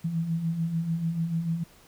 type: beating tone pair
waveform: sine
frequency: 160 / 166.8 Hz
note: D#3 / E3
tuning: +49 / +21 cents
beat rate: 6.8 Hz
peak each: -34 / -26 dBFS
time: 0.04-1.64 s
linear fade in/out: 10 ms
effects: pink hiss -56 dBFS RMS until 1.87 s